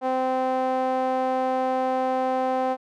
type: tone with band-pass filter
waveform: sawtooth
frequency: 258.9 Hz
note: C4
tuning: 18 cents flat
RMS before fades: -24 dBFS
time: 0.01-2.77 s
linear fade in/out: 50 ms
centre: 690 Hz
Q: 2.9
effects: none